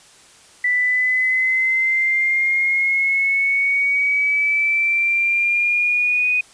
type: exponential sweep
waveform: sine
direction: up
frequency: 1975.5 to 2489 Hz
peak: -15 dBFS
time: 0.64-6.41 s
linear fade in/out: 5 ms
effects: white hiss -48 dBFS RMS until 6.53 s + resampled to 22050 Hz